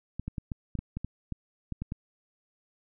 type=clicks; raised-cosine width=5 ms; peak=-21 dBFS; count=12; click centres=0.196 / 0.28 / 0.382 / 0.518 / 0.753 / 0.79 / 0.97 / 1.046 / 1.323 / 1.723 / 1.82 / 1.921 s; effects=none